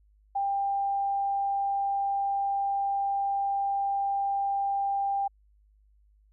sine tone, 794 Hz, G5, 22 cents sharp, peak -25 dBFS, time 0.35-5.28 s, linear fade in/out 10 ms, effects added 51 Hz sine -59 dBFS peak until 6.32 s

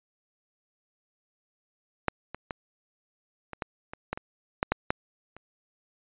clicks, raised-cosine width 0.5 ms, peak -8 / -21 / -17 / -22 / -15 / -23 / -14 / -21 / -8 / -7 / -8 / -30 dBFS, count 12, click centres 2.083 / 2.346 / 2.508 / 3.533 / 3.622 / 3.935 / 4.13 / 4.175 / 4.629 / 4.72 / 4.905 / 5.366 s, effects resampled to 8000 Hz

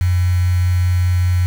sine tone with quantisation, 89.5 Hz, F2, 43 cents sharp, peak -12 dBFS, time 0.01-1.46 s, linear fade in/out 0 ms, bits 5, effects none

